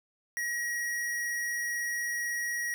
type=tone; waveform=square; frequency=1902 Hz; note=A#6; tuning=34 cents sharp; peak=-31 dBFS; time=0.37-2.74 s; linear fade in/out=0 ms; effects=none